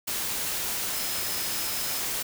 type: tone in noise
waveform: sine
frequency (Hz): 5130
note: E8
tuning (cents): -48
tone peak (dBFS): -38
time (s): 0.93-2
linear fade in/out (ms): 10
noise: white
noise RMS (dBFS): -30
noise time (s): 0.07-2.23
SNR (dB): -11
effects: none